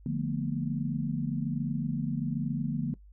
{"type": "chord", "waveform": "sine", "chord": "B half-diminished seventh", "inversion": "first", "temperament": "equal with one note detuned", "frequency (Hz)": [146.83, 174.61, 220, 241.2], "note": ["D3", "F3", "A3", "B3"], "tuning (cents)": [0, 0, 0, -41], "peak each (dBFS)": [-32, -35, -35, -34], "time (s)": [0.06, 2.94], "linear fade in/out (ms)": 2, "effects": ["noise-tail reverb RT60 0.1 s tail -20 dB re dry", "added 50 Hz sine -50 dBFS peak until 3.12 s"]}